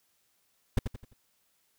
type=noise with echo; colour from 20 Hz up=brown; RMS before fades=-20 dBFS; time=0.77-0.79 s; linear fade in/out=5 ms; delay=86 ms; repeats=4; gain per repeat=-8 dB; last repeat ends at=1.134 s; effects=white hiss -72 dBFS RMS until 1.78 s